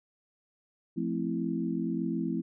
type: chord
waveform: sine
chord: F major seventh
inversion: none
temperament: equal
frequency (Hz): 174.61 / 220 / 261.6 / 329.6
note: F3 / A3 / C4 / E4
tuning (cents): 0 / 0 / 0 / 0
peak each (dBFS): -34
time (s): 0.96-2.42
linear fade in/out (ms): 20
effects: none